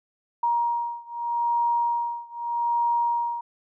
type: beating tone pair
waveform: sine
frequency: 944 / 944.81 Hz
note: A#5 / A#5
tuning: +22 / +23 cents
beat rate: 0.81 Hz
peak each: -25 / -26 dBFS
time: 0.43-3.41 s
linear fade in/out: 5 ms
effects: none